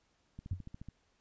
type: click train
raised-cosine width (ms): 5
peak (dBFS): -33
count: 8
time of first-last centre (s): 0.39-0.886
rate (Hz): 14.1
type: tone with exponential decay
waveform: sine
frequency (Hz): 91.4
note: F#2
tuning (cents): -21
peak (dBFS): -29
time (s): 0.51-0.64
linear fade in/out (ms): 5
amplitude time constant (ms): 27
effects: pink hiss -74 dBFS RMS until 1.2 s + resampled to 16000 Hz